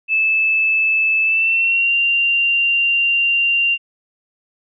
sine tone with pitch glide, 2621 to 2775 Hz, E7 to F7, -11 to -12 cents, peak -13 dBFS, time 0.08-3.78 s, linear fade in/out 50 ms, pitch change +99 cents, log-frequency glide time 1.23-1.93 s, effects none

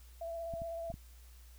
sine tone with vibrato, 668 Hz, E5, 23 cents sharp, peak -38 dBFS, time 0.21-0.92 s, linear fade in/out 5 ms, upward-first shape triangle, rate 16 Hz, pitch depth 23 cents each way
clicks, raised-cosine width 5 ms, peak -33 dBFS, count 4, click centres 0.538 / 0.619 / 0.902 / 0.941 s
effects added 60 Hz sine -53 dBFS peak until 1.58 s + white hiss -64 dBFS RMS until 1.58 s

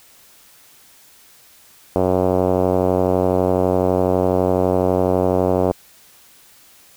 5% pulse tone with low-pass filter, 92 Hz, F#2, 9 cents flat, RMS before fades -17 dBFS, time 1.96-5.72 s, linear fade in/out 0 ms, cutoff 580 Hz, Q 1.6, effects white hiss -49 dBFS RMS until 6.96 s

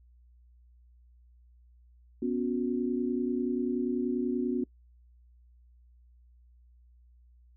sine chord, B suspended second, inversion none, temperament equal with one note detuned, 246.9 / 277.2 / 363.8 Hz, B3 / C#4 / F#4, 0 / 0 / -29 cents, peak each -30 / -33 / -32 dBFS, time 2.22-4.64 s, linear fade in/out 5 ms, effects noise-tail reverb RT60 0.1 s tail -24 dB re dry + added 60 Hz sine -56 dBFS peak until 7.56 s

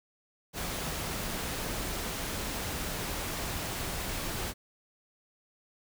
pink noise, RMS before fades -35 dBFS, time 0.53-4.54 s, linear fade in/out 50 ms, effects none

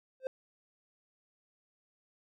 triangle tone with exponential growth, 522 Hz, C5, 4 cents flat, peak -26 dBFS, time 0.2-0.27 s, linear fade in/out 1 ms, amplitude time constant 15 ms, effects none

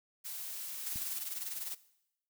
blue noise, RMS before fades -42 dBFS, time 0.24-1.2 s, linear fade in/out 20 ms
blue noise with tremolo, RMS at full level -37 dBFS, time 0.86-1.75 s, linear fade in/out 5 ms, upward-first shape triangle, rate 20 Hz, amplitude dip 70%
click, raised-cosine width 5 ms, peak -34 dBFS, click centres 0.959 s
effects noise-tail reverb RT60 0.8 s tail -18 dB re dry

